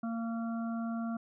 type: harmonic tone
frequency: 229.1 Hz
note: A#3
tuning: 30 cents flat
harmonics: 1 / 3 / 5 / 6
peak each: -33 / -43 / -49 / -47 dBFS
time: 0.03-1.17 s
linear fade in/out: 5 ms
effects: none